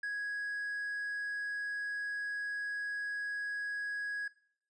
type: tone with hard clipping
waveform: sine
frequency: 1661.2 Hz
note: G#6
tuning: in tune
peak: -35 dBFS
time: 0.03-4.28 s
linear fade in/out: 5 ms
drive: 2 dB
effects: noise-tail reverb RT60 0.6 s tail -20 dB re dry + resampled to 22050 Hz